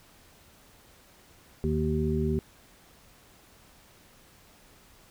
harmonic tone, 76.8 Hz, D#2, 22 cents flat, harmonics 1 / 2 / 3 / 5, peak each -30 / -30 / -30 / -30 dBFS, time 1.64-2.39 s, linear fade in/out 0 ms, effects pink hiss -57 dBFS RMS until 5.1 s

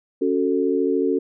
sine chord, F# minor, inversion second, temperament just, 277.5 / 370 / 444 Hz, C#4 / F#4 / A4, +2 / 0 / +16 cents, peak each -22 dBFS, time 0.21-1.19 s, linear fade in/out 10 ms, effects none

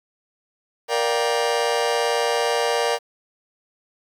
sawtooth chord, G minor seventh, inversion first, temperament just, 470.4 / 588 / 705.6 / 784 Hz, Bb4 / D5 / F5 / G5, +16 / +2 / +18 / 0 cents, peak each -18 / -21 / -23 / -23 dBFS, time 0.88-2.99 s, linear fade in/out 50 ms, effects low-pass 8000 Hz 12 dB/octave + 8-bit

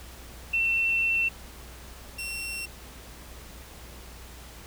sine / sawtooth tone pair in turn, 2696 / 2721 Hz, E7 / F7, +38 / -46 cents, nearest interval unison, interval 16 cents, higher second, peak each -22 / -29 dBFS, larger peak first, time 0.53-1.29 / 2.18-2.66 s, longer first, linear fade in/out 10 ms, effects added 60 Hz sine -46 dBFS peak until 4.66 s + pink hiss -47 dBFS RMS until 4.66 s

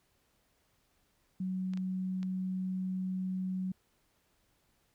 sine tone, 186.3 Hz, F#3, 12 cents sharp, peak -32 dBFS, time 1.4-3.72 s, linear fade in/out 5 ms
clicks, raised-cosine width 0.2 ms, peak -32 dBFS, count 3, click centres 1.736 / 1.774 / 2.23 s
effects pink hiss -73 dBFS RMS until 4.94 s

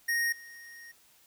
square tone with level steps, 1864.7 Hz, A#6, in tune, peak -27 / -47 dBFS, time 0.08-0.92 s, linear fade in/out 10 ms, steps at 0.32 s, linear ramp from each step 5 ms, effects white hiss -62 dBFS RMS until 1.26 s

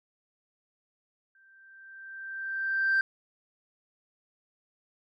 sine tone with exponential growth, 1568 Hz, G6, in tune, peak -19 dBFS, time 1.35-3.01 s, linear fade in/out 2 ms, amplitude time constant 360 ms, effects tanh soft clip ceiling -19 dBFS

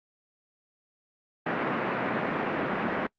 pink band-pass noise, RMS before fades -29 dBFS, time 1.46-3.07 s, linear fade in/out 5 ms, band 170 to 2200 Hz, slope 24 dB/octave, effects noise-tail reverb RT60 0.1 s tail -26 dB re dry + Opus 32 kbps

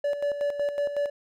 triangle tone with tremolo, 576 Hz, D5, 34 cents flat, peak -21 dBFS, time 0.04-1.1 s, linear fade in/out 5 ms, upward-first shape square, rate 5.4 Hz, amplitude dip 60%, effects none

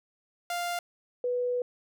sawtooth / sine tone pair in turn, 698.5 / 492.5 Hz, F5 / B4, 0 / -5 cents, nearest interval tritone, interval 605 cents, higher first, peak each -26 dBFS, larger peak neither, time 0.5-0.79 / 1.24-1.62 s, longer second, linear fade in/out 2 ms, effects none

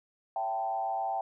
sine tone with frequency modulation, 779 Hz, G5, 11 cents flat, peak -29 dBFS, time 0.36-1.21 s, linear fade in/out 2 ms, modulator 108 Hz, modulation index 0.92, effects none

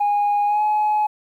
sine tone with pitch glide, 822 to 846.6 Hz, G#5 to G#5, -18 to +33 cents, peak -14 dBFS, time 0-1.07 s, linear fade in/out 10 ms, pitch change +51 cents, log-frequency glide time 0.46-0.62 s, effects tanh soft clip ceiling -14 dBFS + 9-bit

